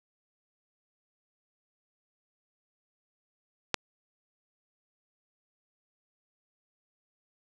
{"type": "click", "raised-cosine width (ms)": 0.2, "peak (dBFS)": -7, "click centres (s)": 3.743, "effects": []}